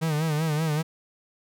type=tone with vibrato; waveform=45% pulse; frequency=155.56 Hz; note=D#3; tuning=in tune; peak=-23 dBFS; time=0.01-0.83 s; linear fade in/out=20 ms; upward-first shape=sine; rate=5.2 Hz; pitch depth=85 cents each way; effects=none